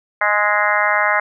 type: harmonic tone with a mistuned harmonic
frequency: 207.9 Hz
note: G#3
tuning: 2 cents sharp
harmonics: 3 / 4 / 5 / 6 / 7 / 8 / 9 / 10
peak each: -22 / -22 / -22 / -22 / -22 / -22 / -22 / -22 dBFS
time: 0.21-1.2 s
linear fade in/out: 5 ms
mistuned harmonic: 6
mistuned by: +18 cents
effects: none